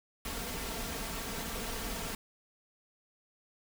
pink noise with comb filter, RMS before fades -38 dBFS, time 0.25-2.15 s, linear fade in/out 2 ms, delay 4.4 ms, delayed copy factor +0.55, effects none

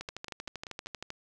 two click trains, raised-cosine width 0.2 ms, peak -21 / -24 dBFS, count 15 / 5, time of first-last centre 0.01-1.104 / 0.09-0.861 s, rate 12.8 / 5.19 Hz, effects none

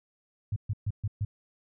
sine tone bursts, 103.83 Hz, G#2, in tune, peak -26 dBFS, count 5, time 0.52-1.25 s, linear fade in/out 5 ms, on 42 ms, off 130 ms, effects none

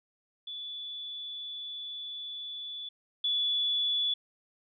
sine tone pair in turn, 3454 / 3434 Hz, A7 / A7, -33 / -43 cents, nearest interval unison, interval 10 cents, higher first, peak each -37 / -26 dBFS, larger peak second, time 0.47-2.89 / 3.24-4.14 s, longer first, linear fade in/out 5 ms, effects none

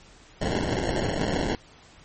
white noise with sample-and-hold, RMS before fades -26 dBFS, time 0.41-1.55 s, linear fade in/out 2 ms, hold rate 1225 Hz, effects pink hiss -52 dBFS RMS until 2.04 s + MP3 32 kbps

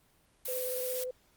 blue noise, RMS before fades -37 dBFS, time 0.45-1.04 s, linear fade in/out 5 ms
sine tone with vibrato, 506 Hz, B4, 42 cents sharp, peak -34 dBFS, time 0.48-1.11 s, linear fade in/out 5 ms, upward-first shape square, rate 17 Hz, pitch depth 13 cents each way
effects pink hiss -67 dBFS RMS until 1.36 s + Opus 32 kbps

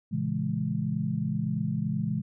sine chord, A# half-diminished seventh, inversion none, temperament just, 116.54 / 139.85 / 167.82 / 209.8 Hz, A#2 / C#3 / E3 / G#3, 0 / +16 / +31 / +18 cents, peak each -34 / -32 / -31 / -31 dBFS, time 0.11-2.22 s, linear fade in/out 20 ms, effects none

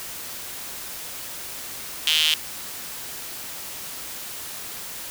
sawtooth tone with high-pass filter, 155.7 Hz, D#3, 2 cents sharp, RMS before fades -20 dBFS, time 2.07-2.34 s, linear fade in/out 2 ms, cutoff 3100 Hz, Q 5.8, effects white hiss -35 dBFS RMS until 5.1 s

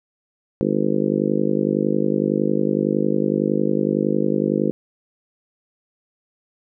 harmonic tone, 50.9 Hz, G#1, 34 cents flat, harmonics 3 / 4 / 5 / 6 / 7 / 8 / 9 / 10, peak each -28 / -23 / -26 / -24 / -24 / -29 / -26 / -28 dBFS, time 0.61-4.71 s, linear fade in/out 0 ms, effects none

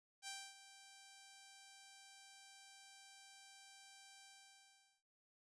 5% pulse tone with ADSR envelope, 784 Hz, G5, in tune, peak -34 dBFS, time 0.22-5.03 s, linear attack 55 ms, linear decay 260 ms, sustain -14 dB, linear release 780 ms, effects resampled to 22050 Hz

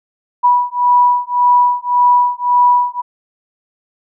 sine beating tone pair, 978 / 979.8 Hz, B5 / B5, -17 / -14 cents, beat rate 1.8 Hz, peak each -12 dBFS, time 0.43-3.02 s, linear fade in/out 20 ms, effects none

